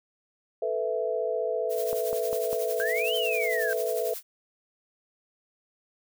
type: chord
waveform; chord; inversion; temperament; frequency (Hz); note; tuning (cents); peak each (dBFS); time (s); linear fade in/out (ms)
sine; A suspended second; none; just; 440 / 495 / 660; A4 / B4 / E5; 0 / +4 / +2; -30; 0.62-4.14; 5
type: noise with tremolo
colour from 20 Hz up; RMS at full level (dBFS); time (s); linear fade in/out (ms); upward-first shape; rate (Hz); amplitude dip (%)
blue; -36; 1.69-4.23; 50; triangle; 11; 70
type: click train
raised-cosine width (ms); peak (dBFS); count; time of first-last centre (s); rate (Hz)
1; -23; 4; 1.93-2.53; 5
type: exponential two-way sweep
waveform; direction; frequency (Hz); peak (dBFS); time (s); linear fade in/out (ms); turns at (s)
sine; up then down; 1548 to 3137 to 1548; -28; 2.8-3.73; 0; 3.15
effects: none